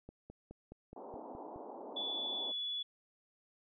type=click train; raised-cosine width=2 ms; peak=-36 dBFS; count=8; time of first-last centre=0.09-1.561 s; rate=4.76 Hz
type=band-pass noise; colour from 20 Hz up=white; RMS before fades=-48 dBFS; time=0.96-2.52 s; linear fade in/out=5 ms; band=230 to 920 Hz; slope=48 dB/octave
type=tone with pitch glide; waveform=sine; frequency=3445 to 3419 Hz; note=A7 to G#7; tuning=-37 to +50 cents; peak=-36 dBFS; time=1.96-2.83 s; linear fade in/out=10 ms; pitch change=-13 cents; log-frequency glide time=2.38-2.49 s
effects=none